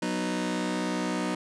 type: chord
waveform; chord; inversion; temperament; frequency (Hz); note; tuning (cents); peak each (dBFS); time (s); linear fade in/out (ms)
sawtooth; B major; second; just; 185.21 / 246.9 / 308.7; F#3 / B3 / D#4; +2 / 0 / -14; -28; 0.02-1.35; 5
effects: resampled to 22050 Hz